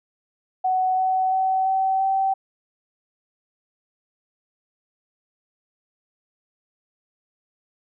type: tone with pitch steps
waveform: sine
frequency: 746 / 752.5 / 759 / 765.6 / 772.3 Hz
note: F#5 / F#5 / F#5 / G5 / G5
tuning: +14 / +29 / +44 / -41 / -26 cents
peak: -18 dBFS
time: 0.64-2.34 s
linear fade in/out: 10 ms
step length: 340 ms
effects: none